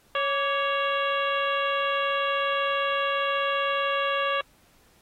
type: harmonic tone with a mistuned harmonic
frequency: 554.4 Hz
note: C#5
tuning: in tune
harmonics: 1 / 2 / 3 / 4 / 5 / 6 / 7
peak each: -28 / -27 / -31 / -37 / -32 / -35 / -46 dBFS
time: 0.15-4.41 s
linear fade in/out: 2 ms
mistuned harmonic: 2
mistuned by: +69 cents
effects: pink hiss -61 dBFS RMS until 5.01 s + AAC 48 kbps